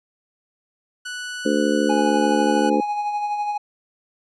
sawtooth tone, 1480 Hz, F#6, in tune, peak -25 dBFS, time 1.05-2.7 s, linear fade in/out 10 ms
harmonic tone, 73.42 Hz, D2, in tune, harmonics 3 / 4 / 5 / 6 / 7, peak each -23 / -21 / -26 / -25 / -23 dBFS, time 1.45-2.81 s, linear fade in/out 10 ms
triangle tone with tremolo, 830.6 Hz, G#5, in tune, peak -18 dBFS, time 1.89-3.58 s, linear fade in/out 10 ms, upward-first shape sine, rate 12 Hz, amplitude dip 40%
effects resampled to 22050 Hz

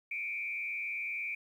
sine tone with frequency modulation, 2349 Hz, D7, in tune, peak -34 dBFS, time 0.11-1.35 s, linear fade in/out 5 ms, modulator 110 Hz, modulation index 1, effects 11-bit

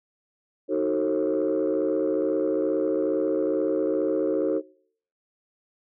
sine chord, D# diminished seventh, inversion none, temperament just, 311.1 / 373.4 / 448 / 537.6 Hz, D#4 / F#4 / A4 / C5, 0 / +16 / +31 / +47 cents, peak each -26 dBFS, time 0.68-4.62 s, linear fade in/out 50 ms, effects noise-tail reverb RT60 0.6 s tail -25 dB re dry + tanh soft clip ceiling -16 dBFS

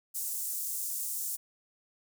pink high-pass noise, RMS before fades -35 dBFS, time 0.14-1.37 s, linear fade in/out 20 ms, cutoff 7500 Hz, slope 24 dB/octave, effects none

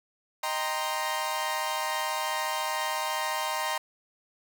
sawtooth chord, C minor seventh, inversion first, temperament equal, 622.3 / 784 / 932.3 / 1046.5 Hz, Eb5 / G5 / Bb5 / C6, 0 / 0 / 0 / 0 cents, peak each -32 / -32 / -28 / -30 dBFS, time 0.43-3.78 s, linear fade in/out 5 ms, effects none

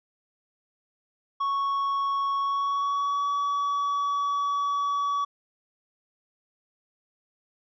triangle tone with pitch glide, 1108.7 to 1137.9 Hz, C#6 to C#6, 0 to +45 cents, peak -22 dBFS, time 1.4-5.25 s, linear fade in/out 10 ms, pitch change +45 cents, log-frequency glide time 2.39-3.28 s, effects resampled to 16000 Hz

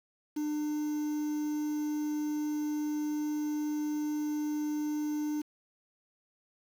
triangle tone with quantisation, 300.2 Hz, D4, 38 cents sharp, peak -28 dBFS, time 0.36-5.42 s, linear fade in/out 10 ms, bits 8, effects none

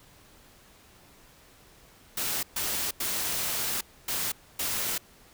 white noise bursts at uneven times, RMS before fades -30 dBFS, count 5, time 2.17-2.43 / 2.56-2.91 / 3-3.81 / 4.08-4.32 / 4.59-4.98 s, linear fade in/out 5 ms, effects pink hiss -56 dBFS RMS until 5.33 s

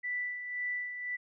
sine tone with tremolo, 1975.5 Hz, B6, in tune, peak -31 dBFS, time 0.03-1.17 s, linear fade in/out 20 ms, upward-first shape sine, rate 1.9 Hz, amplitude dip 55%, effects none

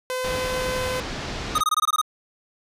sawtooth tone, 510 Hz, C5, 44 cents flat, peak -21 dBFS, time 0.1-1 s, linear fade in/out 0 ms
pink low-pass noise, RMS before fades -31 dBFS, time 0.24-1.61 s, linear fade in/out 5 ms, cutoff 5800 Hz, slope 24 dB/octave
square tone bursts, 1245 Hz, D#6, 1 cent sharp, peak -18 dBFS, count 9, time 1.55-2.015 s, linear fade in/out 5 ms, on 33 ms, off 21 ms
effects resampled to 32000 Hz

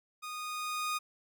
sawtooth tone with level ramp, 1235 Hz, D#6, 13 cents flat, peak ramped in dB -36 to -27 dBFS, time 0.22-0.99 s, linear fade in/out 20 ms, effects none

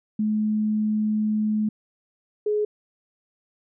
sine tone pair in turn, 213.9 / 420.6 Hz, A3 / G#4, -49 / +22 cents, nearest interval octave, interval 1171 cents, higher second, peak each -20 / -20 dBFS, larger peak neither, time 0.19-1.69 / 2.46-2.65 s, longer first, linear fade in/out 5 ms, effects none

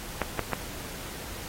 clicks, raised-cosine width 0.5 ms, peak -11 dBFS, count 3, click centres 0.217 / 0.393 / 0.533 s, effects pink hiss -40 dBFS RMS until 1.48 s + AAC 48 kbps

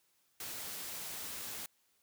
white noise, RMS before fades -43 dBFS, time 0.4-1.66 s, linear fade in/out 2 ms, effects white hiss -74 dBFS RMS until 2.02 s + high-pass 60 Hz 12 dB/octave

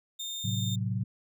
30% pulse tone, 3633 Hz, A#7, 45 cents flat, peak -32 dBFS, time 0.19-0.76 s, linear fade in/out 10 ms
sine chord, F# diminished, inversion first, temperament equal, 110 / 130.81 / 185 Hz, A2 / C3 / F#3, 0 / 0 / 0 cents, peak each -30 / -34 / -34 dBFS, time 0.44-1.04 s, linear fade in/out 10 ms
effects none

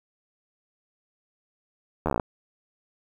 slowing click train, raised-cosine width 1 ms, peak -11 dBFS, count 10, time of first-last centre 2.06-2.198 s, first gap 12 ms, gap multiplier 1.06, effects 8-bit

